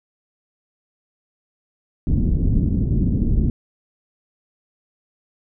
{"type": "low-pass noise", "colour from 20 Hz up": "pink", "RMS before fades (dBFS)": -18, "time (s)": [2.07, 3.5], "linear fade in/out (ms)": 2, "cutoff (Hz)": 270, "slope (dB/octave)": 24, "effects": []}